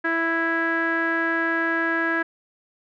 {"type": "tone with low-pass filter", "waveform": "sawtooth", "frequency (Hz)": 330.2, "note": "E4", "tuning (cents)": 3, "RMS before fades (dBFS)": -23, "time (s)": [0.04, 2.23], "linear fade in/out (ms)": 10, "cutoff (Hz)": 1700, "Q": 8.3, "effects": []}